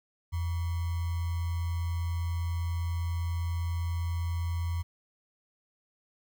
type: tone with sample-and-hold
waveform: sine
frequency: 85 Hz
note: F2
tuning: 46 cents flat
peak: -28 dBFS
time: 0.32-4.83 s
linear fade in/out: 20 ms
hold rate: 1050 Hz
effects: none